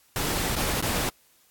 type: noise with dropouts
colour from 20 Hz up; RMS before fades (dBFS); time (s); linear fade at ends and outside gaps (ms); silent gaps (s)
pink; -27; 0.16-1.09; 0; 0.553-0.564 / 0.808-0.825
effects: white hiss -61 dBFS RMS until 1.5 s + AAC 64 kbps